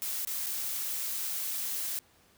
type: noise with dropouts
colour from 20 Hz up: blue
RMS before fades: -34 dBFS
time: 0.02-1.99 s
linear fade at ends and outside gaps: 0 ms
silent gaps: 0.25-0.273 / 0.462-0.467 s
effects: pink hiss -63 dBFS RMS until 2.37 s + high-pass 60 Hz 12 dB/octave